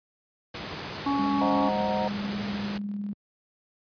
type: noise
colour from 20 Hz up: pink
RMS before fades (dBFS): -35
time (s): 0.54-2.78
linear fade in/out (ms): 5
type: harmonic tone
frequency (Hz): 279.7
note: C#4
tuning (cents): +16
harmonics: 1 / 3 / 4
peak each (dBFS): -25 / -30 / -31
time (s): 1.06-1.69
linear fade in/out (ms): 5
type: tone with tremolo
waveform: sine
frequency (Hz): 203.6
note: G#3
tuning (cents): -34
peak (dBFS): -28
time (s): 1.19-3.13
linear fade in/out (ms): 0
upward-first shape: square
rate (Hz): 20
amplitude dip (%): 30
type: chord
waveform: sine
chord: C half-diminished seventh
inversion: none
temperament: equal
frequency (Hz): 523.3 / 622.3 / 740 / 932.3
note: C5 / Eb5 / Gb5 / Bb5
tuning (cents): 0 / 0 / 0 / 0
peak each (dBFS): -31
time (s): 1.41-2.08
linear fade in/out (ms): 2
effects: high-pass 100 Hz 12 dB/octave + resampled to 11025 Hz